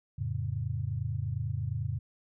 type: chord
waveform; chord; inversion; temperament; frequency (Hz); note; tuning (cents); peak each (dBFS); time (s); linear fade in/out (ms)
sine; F augmented; none; equal; 87.31 / 110 / 138.59; F2 / A2 / C#3; 0 / 0 / 0; -36 / -33 / -35; 0.18-1.99; 10
effects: none